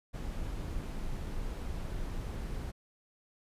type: noise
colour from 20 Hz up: brown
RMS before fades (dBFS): -37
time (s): 0.13-2.72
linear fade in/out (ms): 20
effects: resampled to 32000 Hz